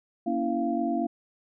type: tone cluster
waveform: sine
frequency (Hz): 236.3 / 281.1 / 329.8 / 692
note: A#3 / C#4 / E4 / F5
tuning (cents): +24 / +24 / +1 / -16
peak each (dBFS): -30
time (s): 0.26-1.07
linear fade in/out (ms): 10
effects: none